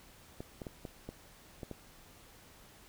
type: clicks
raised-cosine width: 2 ms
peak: -28 dBFS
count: 7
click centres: 0.405 / 0.618 / 0.668 / 0.852 / 1.09 / 1.632 / 1.713 s
effects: pink hiss -58 dBFS RMS until 2.88 s